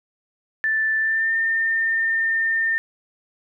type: tone with pitch glide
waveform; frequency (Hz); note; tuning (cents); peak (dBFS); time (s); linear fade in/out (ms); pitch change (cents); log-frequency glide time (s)
sine; 1763 to 1809.4; A6 to A6; +3 to +48; -18; 0.64-2.78; 0; +45; 0.99-1.34
effects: none